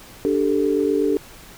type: chord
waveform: sine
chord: D suspended fourth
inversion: none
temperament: equal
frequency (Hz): 293.7 / 392 / 440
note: D4 / G4 / A4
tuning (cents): 0 / 0 / 0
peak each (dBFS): -21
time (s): 0.25-1.17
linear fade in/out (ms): 0
effects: pink hiss -43 dBFS RMS until 1.57 s